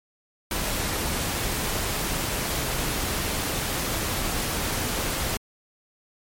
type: noise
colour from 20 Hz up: pink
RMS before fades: -27 dBFS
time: 0.51-5.37 s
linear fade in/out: 2 ms
effects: MP3 64 kbps